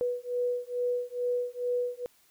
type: beating tone pair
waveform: sine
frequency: 489.4 / 491.7 Hz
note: B4 / B4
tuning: -16 / -8 cents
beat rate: 2.3 Hz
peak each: -31 dBFS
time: 0.01-2.06 s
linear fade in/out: 0 ms
effects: white hiss -64 dBFS RMS until 2.3 s